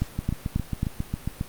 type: two click trains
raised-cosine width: 5 ms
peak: -11 / -14 dBFS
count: 4 / 10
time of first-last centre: 0.02-0.831 / 0.19-1.411 s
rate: 3.7 / 7.37 Hz
effects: pink hiss -45 dBFS RMS until 1.48 s + Opus 48 kbps